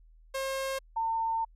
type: tone pair in turn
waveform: sawtooth / sine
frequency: 536 / 904 Hz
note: C5 / A5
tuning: +42 / +47 cents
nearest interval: major sixth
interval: 905 cents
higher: second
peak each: -27 dBFS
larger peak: neither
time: 0.34-0.79 / 0.96-1.45 s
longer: second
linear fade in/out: 10 ms
effects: added 40 Hz sine -54 dBFS peak until 1.55 s + resampled to 32000 Hz